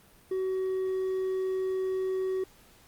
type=tone with hard clipping; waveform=triangle; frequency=376.9 Hz; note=F#4; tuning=32 cents sharp; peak=-28 dBFS; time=0.31-2.44 s; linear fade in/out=5 ms; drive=5 dB; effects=pink hiss -58 dBFS RMS until 2.87 s + Opus 32 kbps